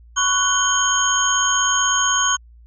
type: tone cluster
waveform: sine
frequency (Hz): 1016 / 1112 / 1481 / 3115 / 6570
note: B5 / C#6 / F#6 / G7 / G#8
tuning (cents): +49 / +5 / +1 / -12 / -20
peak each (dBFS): -28 / -22 / -22 / -23 / -19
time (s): 0.16-2.37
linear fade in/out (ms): 20
effects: added 58 Hz sine -43 dBFS peak until 2.66 s